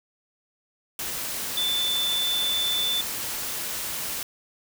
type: tone in noise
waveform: sine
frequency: 3520 Hz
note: A7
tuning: in tune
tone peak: -23 dBFS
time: 1.57-3.01 s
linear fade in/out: 2 ms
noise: white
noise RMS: -31 dBFS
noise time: 0.99-4.23 s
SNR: +5 dB
effects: none